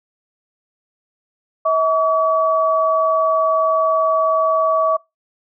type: tone pair together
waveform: sine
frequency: 642.4 / 1139 Hz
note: E5 / C#6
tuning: -45 / +47 cents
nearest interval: minor seventh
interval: 992 cents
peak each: -16 / -16 dBFS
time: 1.65-4.97 s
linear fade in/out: 10 ms
effects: noise-tail reverb RT60 0.2 s tail -22 dB re dry